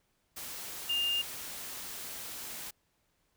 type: tone in noise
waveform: sine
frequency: 2812 Hz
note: F7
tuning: 11 cents sharp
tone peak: -28 dBFS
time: 0.89-1.22 s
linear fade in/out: 10 ms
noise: white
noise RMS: -42 dBFS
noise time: 0.36-2.71 s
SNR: +11 dB
effects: pink hiss -75 dBFS RMS until 3.36 s